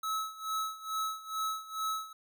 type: tone with tremolo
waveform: square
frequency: 1295 Hz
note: E6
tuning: 31 cents flat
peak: -31 dBFS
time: 0.03-2.13 s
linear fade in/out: 5 ms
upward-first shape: sine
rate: 2.3 Hz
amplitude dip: 85%
effects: none